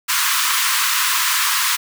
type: high-pass noise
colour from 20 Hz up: pink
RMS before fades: -18 dBFS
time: 0.08-1.77 s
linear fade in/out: 20 ms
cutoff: 970 Hz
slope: 96 dB/octave
effects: none